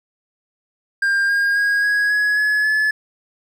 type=tone with pitch steps; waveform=triangle; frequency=1600 / 1619.5 / 1639.3 / 1659.3 / 1679.5 / 1700 / 1720.8 Hz; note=G6 / G#6 / G#6 / G#6 / G#6 / G#6 / A6; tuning=+35 / -44 / -23 / -2 / +19 / +40 / -39 cents; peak=-13 dBFS; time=1.02-2.91 s; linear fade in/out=5 ms; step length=270 ms; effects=none